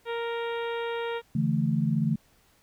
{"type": "harmonic tone", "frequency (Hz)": 466.2, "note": "A#4", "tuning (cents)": 0, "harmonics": [1, 2, 3, 4, 5, 6, 7, 8], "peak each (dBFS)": [-30, -36, -40, -42, -44, -46, -47, -48], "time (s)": [0.05, 1.22], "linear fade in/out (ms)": 50}
{"type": "chord", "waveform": "sine", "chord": "D suspended second", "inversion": "none", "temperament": "equal with one note detuned", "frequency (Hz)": [144.14, 164.81, 220], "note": ["D3", "E3", "A3"], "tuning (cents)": [-32, 0, 0], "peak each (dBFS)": -27, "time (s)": [1.35, 2.16], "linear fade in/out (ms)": 5}
{"effects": ["pink hiss -63 dBFS RMS until 2.62 s"]}